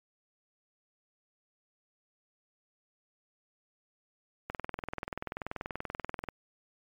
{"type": "click train", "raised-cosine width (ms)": 0.5, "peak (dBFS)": -20, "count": 38, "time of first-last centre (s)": [4.5, 6.287], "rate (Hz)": 20.7, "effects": ["MP3 96 kbps"]}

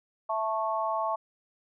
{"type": "chord", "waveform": "sine", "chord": "A major", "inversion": "second", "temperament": "just", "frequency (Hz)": [660, 880, 1100], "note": ["E5", "A5", "C#6"], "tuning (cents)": [2, 0, -14], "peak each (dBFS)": -31, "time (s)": [0.29, 1.16], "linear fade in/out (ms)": 10, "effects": []}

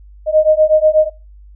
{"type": "beating tone pair", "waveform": "sine", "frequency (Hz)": [616, 624.2], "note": ["D#5", "D#5"], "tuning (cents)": [-17, 5], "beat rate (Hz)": 8.2, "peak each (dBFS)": -11, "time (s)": [0.26, 1.1], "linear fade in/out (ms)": 50, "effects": ["noise-tail reverb RT60 0.3 s tail -23 dB re dry", "added 50 Hz sine -37 dBFS peak until 1.55 s"]}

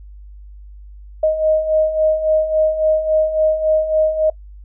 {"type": "beating tone pair", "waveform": "sine", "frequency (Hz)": [622.3, 625.9], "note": ["D#5", "D#5"], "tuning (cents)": [0, 10], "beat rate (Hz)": 3.6, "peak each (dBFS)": [-20, -14], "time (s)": [1.23, 4.3], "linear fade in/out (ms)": 5, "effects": ["noise-tail reverb RT60 0.1 s tail -22 dB re dry", "added 50 Hz sine -35 dBFS peak until 4.64 s"]}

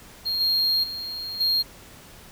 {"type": "tone with level steps", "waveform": "triangle", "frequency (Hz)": 4233, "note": "C8", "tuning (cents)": 19, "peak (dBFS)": [-22, -18, -29, -18], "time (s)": [0.25, 1.63], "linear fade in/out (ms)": 20, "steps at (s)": [0.4, 0.83, 1.4], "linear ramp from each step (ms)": 10, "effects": ["pink hiss -47 dBFS RMS until 2.31 s"]}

